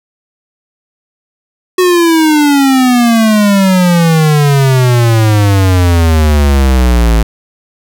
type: exponential sweep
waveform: square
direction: down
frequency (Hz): 370 to 54.4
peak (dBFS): -6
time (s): 1.78-7.23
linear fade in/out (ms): 5
effects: none